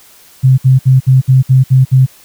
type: tone bursts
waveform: sine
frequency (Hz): 130.81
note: C3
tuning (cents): 0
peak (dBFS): -3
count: 8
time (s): 0.43-2.064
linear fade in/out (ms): 20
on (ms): 150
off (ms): 62
effects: white hiss -42 dBFS RMS until 2.24 s